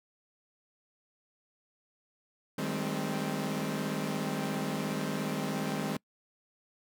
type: chord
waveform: sawtooth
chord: Ab major seventh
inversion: second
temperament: equal with one note detuned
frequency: 155.56 / 196 / 213.1 / 261.6 Hz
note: Eb3 / G3 / Ab3 / C4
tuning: 0 / 0 / +45 / 0 cents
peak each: -33 dBFS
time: 2.58-5.97 s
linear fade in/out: 5 ms
effects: noise-tail reverb RT60 0.1 s tail -26 dB re dry